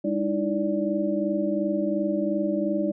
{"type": "tone cluster", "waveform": "sine", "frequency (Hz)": [201.7, 304.1, 326.9, 582], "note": ["G3", "D#4", "E4", "D5"], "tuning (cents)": [50, -40, -14, -16], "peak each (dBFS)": -28, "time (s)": [0.04, 2.92], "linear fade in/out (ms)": 10, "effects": []}